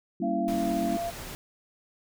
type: chord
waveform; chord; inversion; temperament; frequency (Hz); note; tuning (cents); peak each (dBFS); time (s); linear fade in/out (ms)
sine; G diminished seventh; none; equal; 196 / 233.1 / 277.2 / 329.6; G3 / Bb3 / Db4 / Fb4; 0 / 0 / 0 / 0; -32; 0.2-0.97; 5
type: tone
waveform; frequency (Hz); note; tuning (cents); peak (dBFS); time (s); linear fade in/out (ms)
sine; 684; F5; -36; -29; 0.22-1.11; 20
type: noise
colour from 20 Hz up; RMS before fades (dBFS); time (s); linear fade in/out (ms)
pink; -40; 0.48-1.35; 0
effects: none